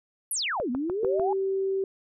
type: exponential two-way sweep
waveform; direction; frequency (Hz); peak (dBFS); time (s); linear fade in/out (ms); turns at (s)
sine; down then up; 12000 to 233.1 to 858; -26; 0.31-1.33; 2; 0.7
type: click train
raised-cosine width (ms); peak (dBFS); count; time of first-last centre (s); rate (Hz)
1; -21; 5; 0.6-1.197; 6.7
type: tone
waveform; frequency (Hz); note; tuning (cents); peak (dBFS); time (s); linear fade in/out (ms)
sine; 386.4; G4; -25; -24; 1.03-1.84; 2
effects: none